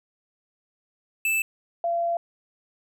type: tone pair in turn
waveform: square / sine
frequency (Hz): 2637 / 682.9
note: E7 / F5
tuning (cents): 0 / -39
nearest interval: octave + major seventh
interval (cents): 2339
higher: first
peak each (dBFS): -22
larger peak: neither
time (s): 1.25-1.42 / 1.84-2.17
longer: second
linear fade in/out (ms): 2
effects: none